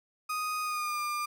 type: tone with pitch glide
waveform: 35% pulse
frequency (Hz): 1244.5 to 1199.3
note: D#6 to D6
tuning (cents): 0 to +36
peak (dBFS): -29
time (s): 0.29-1.26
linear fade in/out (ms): 10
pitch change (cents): -64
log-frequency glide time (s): 0.62-1
effects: none